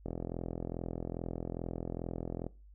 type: click train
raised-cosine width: 2 ms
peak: -24 dBFS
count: 103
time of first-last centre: 0.06-2.466 s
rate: 42.4 Hz
effects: noise-tail reverb RT60 0.3 s tail -20 dB re dry + added 50 Hz sine -53 dBFS peak until 2.74 s